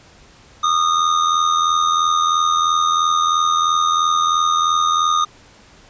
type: tone with amplitude modulation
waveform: square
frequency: 1228 Hz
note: D#6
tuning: 23 cents flat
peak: -12 dBFS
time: 0.63-5.25 s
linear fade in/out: 10 ms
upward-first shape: sine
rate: 83 Hz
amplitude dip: 60%
effects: pink hiss -47 dBFS RMS until 5.89 s + resampled to 16000 Hz